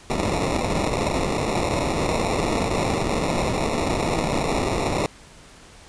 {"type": "noise with sample-and-hold", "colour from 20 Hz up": "white", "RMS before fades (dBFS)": -23, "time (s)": [0.1, 5.06], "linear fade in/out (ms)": 0, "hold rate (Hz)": 1575, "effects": ["pink hiss -47 dBFS RMS until 5.88 s", "resampled to 22050 Hz"]}